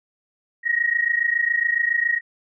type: tone pair together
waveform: sine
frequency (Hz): 1872.8 / 1900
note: A#6 / A#6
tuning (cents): +8 / +33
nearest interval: unison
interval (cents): 25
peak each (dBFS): -21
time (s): 0.63-2.21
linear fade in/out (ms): 50
effects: none